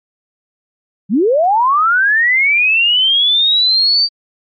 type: linear sweep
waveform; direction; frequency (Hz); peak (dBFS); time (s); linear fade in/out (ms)
sine; up; 169.7 to 4661; -9; 1.09-4.09; 50
effects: Opus 48 kbps